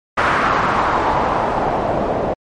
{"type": "noise with low-pass filter sweep", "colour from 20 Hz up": "white", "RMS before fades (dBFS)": -17, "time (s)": [0.17, 2.34], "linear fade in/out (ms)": 10, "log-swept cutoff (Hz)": [1400, 590], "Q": 2.1, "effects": ["MP3 48 kbps"]}